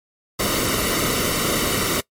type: noise with comb filter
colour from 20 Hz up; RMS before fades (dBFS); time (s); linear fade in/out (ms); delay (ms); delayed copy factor
pink; -21; 0.39-2.01; 10; 1.2; -0.65
effects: noise-tail reverb RT60 0.1 s tail -21 dB re dry + MP3 64 kbps